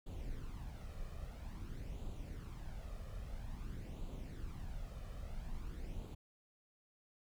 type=noise with flanger; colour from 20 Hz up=brown; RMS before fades=-45 dBFS; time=0.06-6.15 s; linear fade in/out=10 ms; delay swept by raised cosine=0.27 to 1.67 ms; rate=0.5 Hz; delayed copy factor=+0.55; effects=none